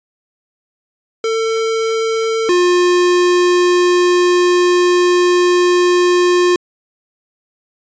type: tone pair in turn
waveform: square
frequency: 448.5 / 356 Hz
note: A4 / F4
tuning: +33 / +33 cents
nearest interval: major third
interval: 400 cents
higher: first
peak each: -15 / -10 dBFS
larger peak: second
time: 1.24-2.49 / 2.49-6.56 s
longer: second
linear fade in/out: 2 ms
effects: resampled to 16000 Hz